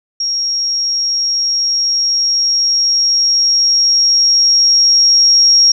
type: tone with level ramp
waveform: sine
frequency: 5588 Hz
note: F8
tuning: in tune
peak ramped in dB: -14 to -5 dBFS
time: 0.2-5.72 s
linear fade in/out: 5 ms
effects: none